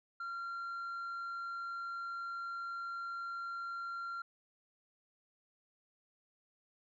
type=tone; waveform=sine; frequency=1378 Hz; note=F6; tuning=24 cents flat; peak=-36 dBFS; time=0.2-4.22 s; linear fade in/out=5 ms; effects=tanh soft clip ceiling -38 dBFS